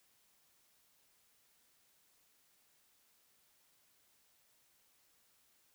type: silence
effects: white hiss -72 dBFS RMS until 5.74 s